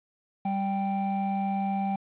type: tone pair together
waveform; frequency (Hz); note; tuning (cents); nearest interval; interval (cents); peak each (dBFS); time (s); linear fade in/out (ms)
triangle; 196 / 784; G3 / G5; 0 / 0; 2 octaves; 2400; -26 / -27; 0.45-1.96; 5
effects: resampled to 8000 Hz + 9-bit